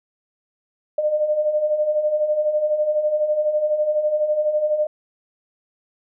sine beating tone pair, 596 / 608 Hz, D5 / D#5, +25 / -40 cents, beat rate 12 Hz, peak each -25 / -18 dBFS, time 0.98-4.87 s, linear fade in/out 5 ms, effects none

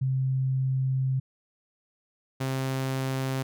sine / sawtooth tone pair in turn, 131.8 / 132.64 Hz, C3 / C3, +13 / +24 cents, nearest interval unison, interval 11 cents, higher second, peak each -23 dBFS, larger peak neither, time 0.01-1.2 / 2.4-3.43 s, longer first, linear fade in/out 10 ms, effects none

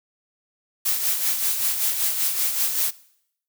blue noise with tremolo, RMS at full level -21 dBFS, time 0.85-2.91 s, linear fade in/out 10 ms, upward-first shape sine, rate 5.2 Hz, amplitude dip 50%, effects noise-tail reverb RT60 0.7 s tail -20 dB re dry

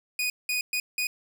sawtooth tone bursts at uneven times, 2477 Hz, D#7, 8 cents flat, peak -22 dBFS, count 4, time 0.19-0.3 / 0.49-0.61 / 0.73-0.8 / 0.98-1.07 s, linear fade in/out 2 ms, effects none

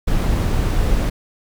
brown noise, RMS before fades -17 dBFS, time 0.07-1.1 s, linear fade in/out 10 ms, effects none

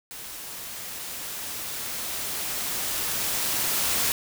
white noise with level ramp, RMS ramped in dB -39 to -24 dBFS, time 0.11-4.12 s, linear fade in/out 0 ms, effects none

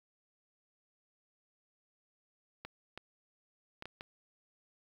clicks, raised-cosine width 0.3 ms, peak -27 dBFS, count 5, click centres 2.65 / 2.976 / 3.824 / 3.856 / 4.009 s, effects 9-bit

